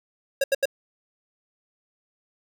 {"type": "tone bursts", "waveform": "square", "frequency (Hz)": 547, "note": "C#5", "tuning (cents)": -23, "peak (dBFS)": -19, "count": 3, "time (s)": [0.41, 0.656], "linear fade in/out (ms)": 5, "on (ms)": 30, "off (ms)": 78, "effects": []}